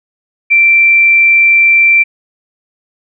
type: tone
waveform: sine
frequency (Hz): 2349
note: D7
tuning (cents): 0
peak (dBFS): -4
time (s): 0.5-2.04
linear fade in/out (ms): 20
effects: none